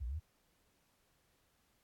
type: linear two-way sweep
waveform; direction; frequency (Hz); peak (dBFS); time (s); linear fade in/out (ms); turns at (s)
sine; down then up; 86.4 to 55 to 86.4; -37; 0-0.2; 20; 0.05
effects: pink hiss -75 dBFS RMS until 1.83 s + AAC 64 kbps